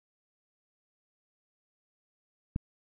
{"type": "click", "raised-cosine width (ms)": 5, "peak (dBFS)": -18, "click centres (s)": 2.561, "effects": []}